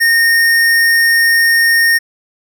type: tone with hard clipping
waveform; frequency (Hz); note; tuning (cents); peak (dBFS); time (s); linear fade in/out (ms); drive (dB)
sine; 1841; A#6; -22; -9; 0-1.99; 20; 18
effects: none